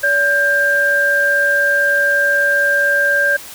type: tone pair together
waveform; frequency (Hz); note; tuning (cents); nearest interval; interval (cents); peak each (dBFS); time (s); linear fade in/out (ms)
sine; 572 / 1591; D5 / G6; -46 / +25; octave + tritone; 1771; -19 / -12; 0.03-3.37; 10
effects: white hiss -34 dBFS RMS until 3.54 s